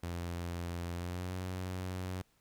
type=tone with pitch glide; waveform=sawtooth; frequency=86.4 to 92.07 Hz; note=F2 to F#2; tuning=-18 to -8 cents; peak=-33 dBFS; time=0.03-2.22 s; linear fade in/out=5 ms; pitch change=+110 cents; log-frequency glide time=0.93-1.36 s; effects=pink hiss -72 dBFS RMS until 2.4 s